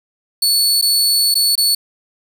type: tone with dropouts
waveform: sawtooth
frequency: 4435 Hz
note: C#8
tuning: in tune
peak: -9 dBFS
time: 0.42-1.75 s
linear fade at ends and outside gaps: 5 ms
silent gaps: 0.814-0.823 / 1.343-1.353 / 1.555-1.577 s
effects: 7-bit